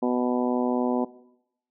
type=harmonic tone; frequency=123.9 Hz; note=B2; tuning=6 cents sharp; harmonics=2 / 3 / 4 / 5 / 6 / 7 / 8; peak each=-24 / -28 / -30 / -32 / -34 / -35 / -36 dBFS; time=0.02-1.05 s; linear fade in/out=10 ms; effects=noise-tail reverb RT60 0.8 s tail -19 dB re dry